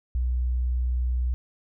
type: tone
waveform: sine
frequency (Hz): 61.8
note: B1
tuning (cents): +2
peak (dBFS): -22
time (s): 0.15-1.34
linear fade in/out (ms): 0
effects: none

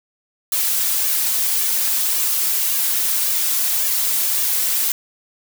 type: noise with flanger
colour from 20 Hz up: blue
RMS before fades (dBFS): -19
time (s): 0.52-4.92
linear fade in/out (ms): 2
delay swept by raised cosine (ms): 1.7 to 4.6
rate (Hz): 1.8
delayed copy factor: +0.7
effects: none

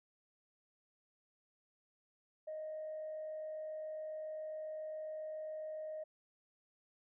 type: tone with frequency modulation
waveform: sine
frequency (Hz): 622.3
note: D#5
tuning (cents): 0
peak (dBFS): -40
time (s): 2.47-6.04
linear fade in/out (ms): 10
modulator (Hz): 47.3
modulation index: 0.2
effects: tanh soft clip ceiling -37 dBFS

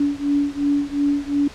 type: beating tone pair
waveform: sine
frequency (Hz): 285.1 / 287.9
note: C#4 / D4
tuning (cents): +49 / -34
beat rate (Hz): 2.8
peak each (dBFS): -20 / -21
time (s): 0-1.48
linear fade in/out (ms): 5
effects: pink hiss -40 dBFS RMS until 1.54 s + low-pass 6000 Hz 12 dB/octave

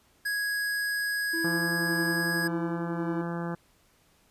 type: tone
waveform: square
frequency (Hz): 1661.2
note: G#6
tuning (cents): 0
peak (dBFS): -28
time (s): 0.25-2.48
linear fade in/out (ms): 10
type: tone with tremolo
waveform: triangle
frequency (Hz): 329.6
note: E4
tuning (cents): 0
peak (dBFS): -28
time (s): 1.33-3.22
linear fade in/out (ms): 10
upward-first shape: sine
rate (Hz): 1.8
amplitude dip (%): 55
type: harmonic tone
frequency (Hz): 170.3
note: F3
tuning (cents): -43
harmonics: 1 / 2 / 3 / 4 / 5 / 6 / 7 / 8 / 9 / 10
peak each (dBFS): -32 / -37 / -40 / -44 / -42 / -46 / -44 / -48 / -45 / -49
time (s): 1.44-3.55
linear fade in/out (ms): 5
effects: pink hiss -64 dBFS RMS until 4.3 s + resampled to 32000 Hz

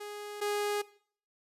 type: tone pair in turn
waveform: sawtooth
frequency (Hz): 414.5 / 412.9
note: G#4 / G#4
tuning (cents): -3 / -10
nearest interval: unison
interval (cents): 7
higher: first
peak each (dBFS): -36 / -26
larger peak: second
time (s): 0-0.41 / 0.41-0.82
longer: neither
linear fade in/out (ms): 10
effects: noise-tail reverb RT60 0.5 s tail -18 dB re dry + resampled to 32000 Hz

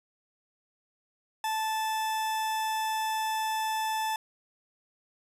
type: tone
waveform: 40% pulse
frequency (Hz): 876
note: A5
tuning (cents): -8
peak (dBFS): -27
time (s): 1.44-4.16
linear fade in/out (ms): 2
effects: resampled to 32000 Hz

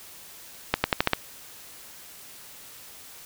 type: accelerating click train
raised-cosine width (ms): 0.3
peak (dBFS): -3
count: 6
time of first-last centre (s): 0.74-1.134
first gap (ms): 100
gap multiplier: 0.88
effects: white hiss -46 dBFS RMS until 3.25 s

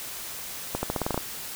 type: accelerating click train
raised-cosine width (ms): 1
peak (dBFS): -12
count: 9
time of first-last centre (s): 0.75-1.177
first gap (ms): 80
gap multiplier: 0.88
effects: white hiss -37 dBFS RMS until 1.55 s

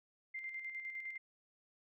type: tone with tremolo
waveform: sine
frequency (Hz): 2093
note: C7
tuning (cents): 0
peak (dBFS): -40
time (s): 0.34-1.18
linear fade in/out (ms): 10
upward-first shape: square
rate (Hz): 9.8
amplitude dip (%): 45
effects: none

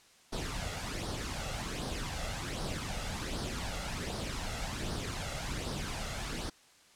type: noise with flanger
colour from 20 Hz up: pink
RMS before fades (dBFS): -37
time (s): 0.32-6.5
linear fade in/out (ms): 10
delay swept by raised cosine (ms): 0.2 to 1.5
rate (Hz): 1.3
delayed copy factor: +0.55
effects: white hiss -61 dBFS RMS until 6.95 s + low-pass 8000 Hz 12 dB/octave

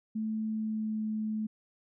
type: tone with pitch glide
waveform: sine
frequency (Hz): 218.4 to 216.3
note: A3 to A3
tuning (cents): -13 to -29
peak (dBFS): -30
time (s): 0.15-1.47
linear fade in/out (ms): 10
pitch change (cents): -16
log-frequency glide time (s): 0.49-1.05
effects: none

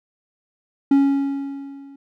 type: tone with level ramp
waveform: triangle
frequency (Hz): 277.2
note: C#4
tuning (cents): 0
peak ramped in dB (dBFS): -8 to -38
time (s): 0.91-1.96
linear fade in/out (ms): 5
effects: none

